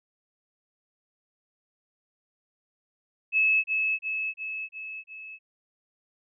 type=tone with echo; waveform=sine; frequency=2594 Hz; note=E7; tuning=28 cents flat; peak=-19 dBFS; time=3.32-3.64 s; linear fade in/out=50 ms; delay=350 ms; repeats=5; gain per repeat=-4 dB; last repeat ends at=5.39 s; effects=none